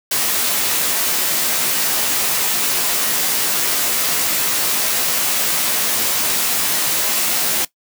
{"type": "noise with comb filter", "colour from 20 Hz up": "white", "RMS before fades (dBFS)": -18, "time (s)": [0.11, 7.65], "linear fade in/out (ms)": 5, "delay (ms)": 15, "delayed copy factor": -0.6, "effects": ["noise-tail reverb RT60 0.1 s tail -18 dB re dry", "high-pass 150 Hz 12 dB/octave"]}